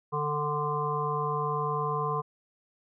harmonic tone, 148.3 Hz, D3, 17 cents sharp, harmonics 1 / 3 / 5 / 7 / 8, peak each -33 / -33 / -38 / -30 / -37 dBFS, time 0.12-2.22 s, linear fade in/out 20 ms, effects none

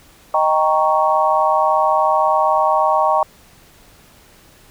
sine chord, Eb dominant seventh, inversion none, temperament equal, 622.3 / 784 / 932.3 / 1108.7 Hz, Eb5 / G5 / Bb5 / Db6, 0 / 0 / 0 / 0 cents, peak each -18 dBFS, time 0.34-3.23 s, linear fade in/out 2 ms, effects pink hiss -48 dBFS RMS until 4.7 s

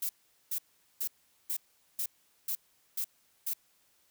violet noise bursts, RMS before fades -33 dBFS, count 8, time 0.02-3.536 s, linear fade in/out 5 ms, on 72 ms, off 420 ms, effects white hiss -69 dBFS RMS until 4.1 s

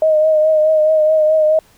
sine tone with vibrato, 622.3 Hz, D#5, in tune, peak -9 dBFS, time 0.02-1.59 s, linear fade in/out 2 ms, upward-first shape triangle, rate 4.7 Hz, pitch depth 36 cents each way, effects pink hiss -51 dBFS RMS until 1.77 s

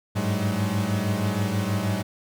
45% pulse tone cluster, 100 / 106.3 / 189.3 / 212.2 Hz, G2 / G#2 / F#3 / G#3, +35 / +41 / +40 / +38 cents, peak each -29 / -27 / -28 / -31 dBFS, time 0.15-2.03 s, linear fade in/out 20 ms, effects none

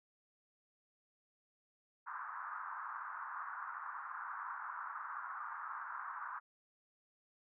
pink band-pass noise, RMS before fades -45 dBFS, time 2.06-6.4 s, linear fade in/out 20 ms, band 980 to 1500 Hz, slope 48 dB/octave, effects none

